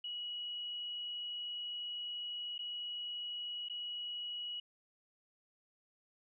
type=tone with dropouts; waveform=sine; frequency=2917 Hz; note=F#7; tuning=25 cents flat; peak=-39 dBFS; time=0.04-4.6 s; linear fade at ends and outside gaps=5 ms; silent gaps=2.581-2.59 / 3.686-3.697 s; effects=none